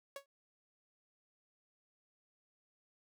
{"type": "tone with exponential decay", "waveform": "sawtooth", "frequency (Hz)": 556, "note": "C#5", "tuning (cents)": 5, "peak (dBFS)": -36, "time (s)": [0.16, 0.26], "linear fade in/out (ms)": 2, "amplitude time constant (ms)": 20, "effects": []}